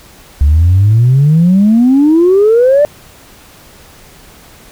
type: exponential sweep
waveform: sine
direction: up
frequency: 69.2 to 602 Hz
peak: -3 dBFS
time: 0.41-2.85 s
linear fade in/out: 0 ms
effects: tanh soft clip ceiling -1 dBFS + pink hiss -39 dBFS RMS until 4.71 s